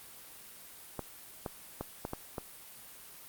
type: clicks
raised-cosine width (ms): 1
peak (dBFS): -21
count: 6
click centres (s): 0.993 / 1.462 / 1.81 / 2.051 / 2.134 / 2.382
effects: white hiss -51 dBFS RMS until 3.28 s + Opus 32 kbps